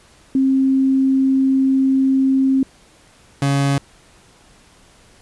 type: tone pair in turn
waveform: sine / 30% pulse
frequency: 266.7 / 139.58 Hz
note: C4 / C#3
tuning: +33 / +12 cents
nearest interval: major seventh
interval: 1121 cents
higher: first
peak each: -12 dBFS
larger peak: neither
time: 0.35-2.63 / 3.42-3.78 s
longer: first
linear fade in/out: 2 ms
effects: pink hiss -50 dBFS RMS until 5.21 s + resampled to 24000 Hz